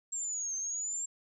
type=linear two-way sweep; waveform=sine; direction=down then up; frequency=7500 to 6272 to 7470 Hz; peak=-33 dBFS; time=0.12-1.06 s; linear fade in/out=10 ms; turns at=0.56 s; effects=none